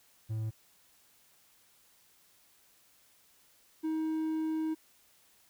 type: tone pair in turn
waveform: triangle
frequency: 110 / 316.3 Hz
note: A2 / D#4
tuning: 0 / +29 cents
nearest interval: octave + tritone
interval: 1829 cents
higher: second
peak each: -30 / -28 dBFS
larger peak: second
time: 0.29-0.51 / 3.83-4.75 s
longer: second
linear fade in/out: 20 ms
effects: white hiss -65 dBFS RMS until 5.49 s